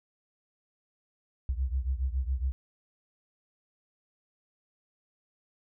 sine beating tone pair, 62.9 / 70.1 Hz, B1 / C#2, +32 / +20 cents, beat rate 7.2 Hz, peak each -29 / -32 dBFS, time 1.49-2.52 s, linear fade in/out 0 ms, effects none

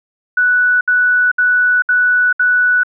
sine tone bursts, 1480 Hz, F#6, in tune, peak -9 dBFS, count 5, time 0.37-2.834 s, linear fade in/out 5 ms, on 440 ms, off 66 ms, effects none

